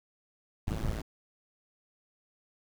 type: noise with amplitude modulation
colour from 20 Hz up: brown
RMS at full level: -28 dBFS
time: 0.67-1.02 s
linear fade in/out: 10 ms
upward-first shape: sine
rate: 108 Hz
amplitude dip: 100%
effects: none